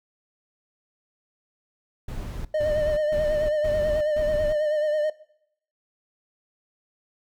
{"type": "noise bursts", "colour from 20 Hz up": "brown", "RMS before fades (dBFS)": -32, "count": 5, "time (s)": [2.08, 4.53], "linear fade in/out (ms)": 5, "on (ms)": 370, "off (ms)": 150}
{"type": "tone with vibrato", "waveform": "triangle", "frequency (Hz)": 606, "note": "D#5", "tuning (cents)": -46, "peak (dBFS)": -19, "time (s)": [2.54, 5.1], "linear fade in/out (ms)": 5, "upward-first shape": "sine", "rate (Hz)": 9.2, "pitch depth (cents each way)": 42}
{"effects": ["noise-tail reverb RT60 0.7 s tail -19 dB re dry"]}